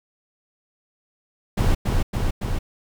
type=noise with echo; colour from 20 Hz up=brown; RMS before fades=-18 dBFS; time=1.57-1.75 s; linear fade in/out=10 ms; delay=280 ms; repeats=3; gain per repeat=-2 dB; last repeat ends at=2.59 s; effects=none